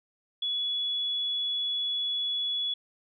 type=tone; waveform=sine; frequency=3395 Hz; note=G#7; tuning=37 cents sharp; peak=-27 dBFS; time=0.42-2.74 s; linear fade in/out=5 ms; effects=none